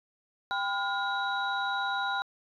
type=tone cluster; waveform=sine; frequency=793 / 1010 / 1422 / 3878 Hz; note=G5 / B5 / F6 / B7; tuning=+20 / +39 / +31 / -32 cents; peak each=-32 / -35 / -31 / -36 dBFS; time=0.51-2.22 s; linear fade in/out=0 ms; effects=tanh soft clip ceiling -19 dBFS